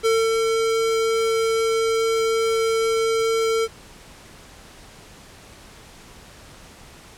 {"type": "tone with ADSR envelope", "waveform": "square", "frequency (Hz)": 450.4, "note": "A4", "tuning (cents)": 40, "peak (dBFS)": -16, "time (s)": [0.03, 3.68], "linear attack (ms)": 29, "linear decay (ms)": 240, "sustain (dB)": -3, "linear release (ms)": 42, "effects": ["pink hiss -45 dBFS RMS until 7.17 s", "low-pass 10000 Hz 12 dB/octave"]}